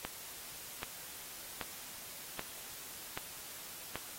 click train, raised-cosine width 0.3 ms, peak -21 dBFS, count 6, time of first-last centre 0.05-3.956 s, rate 1.28 Hz, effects white hiss -48 dBFS RMS until 4.18 s + AAC 48 kbps

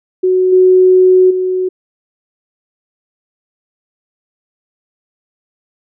sine tone with level steps, 370 Hz, F#4, in tune, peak -8 / -4 / -12 dBFS, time 0.23-1.69 s, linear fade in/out 10 ms, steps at 0.52 / 1.3 s, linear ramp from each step 10 ms, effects none

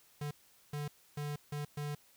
square tone bursts at uneven times, 146.83 Hz, D3, in tune, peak -37 dBFS, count 5, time 0.21-0.31 / 0.73-0.88 / 1.17-1.36 / 1.52-1.65 / 1.77-1.95 s, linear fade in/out 5 ms, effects white hiss -65 dBFS RMS until 2.16 s

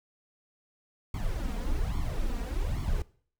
brown noise with flanger, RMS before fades -30 dBFS, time 1.14-3.02 s, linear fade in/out 2 ms, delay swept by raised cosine 0.9 to 4.3 ms, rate 1.2 Hz, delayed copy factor +0.85, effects noise-tail reverb RT60 0.5 s tail -20 dB re dry

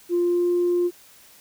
sine tone with pitch glide, 349.2 to 351.8 Hz, F4 to F4, 0 to +13 cents, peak -17 dBFS, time 0.09-0.91 s, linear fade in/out 50 ms, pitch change +13 cents, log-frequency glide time 0.2-0.51 s, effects tanh soft clip ceiling -14 dBFS + white hiss -51 dBFS RMS until 1.4 s

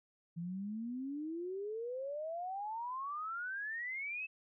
sine exponential sweep, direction up, 164.81 to 2637 Hz, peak -38 dBFS, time 0.36-4.27 s, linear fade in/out 20 ms, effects none

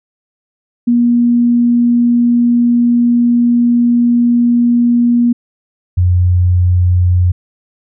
sine tone pair in turn, 239.1 / 89.56 Hz, A#3 / F2, +44 / +44 cents, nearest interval octave + perfect fourth, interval 1700 cents, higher first, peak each -7 dBFS, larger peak neither, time 0.87-5.33 / 5.97-7.32 s, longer first, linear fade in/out 10 ms, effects none

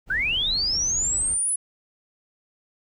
brown noise, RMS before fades -37 dBFS, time 0.06-1.38 s, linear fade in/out 50 ms
sine linear sweep, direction up, 1452 to 10290 Hz, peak -21 dBFS, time 0.1-1.56 s, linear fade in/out 5 ms
effects none

